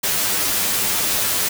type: noise with comb filter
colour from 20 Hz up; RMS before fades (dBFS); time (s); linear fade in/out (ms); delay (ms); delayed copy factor
white; -20; 0.03-1.49; 10; 10; +0.55
effects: none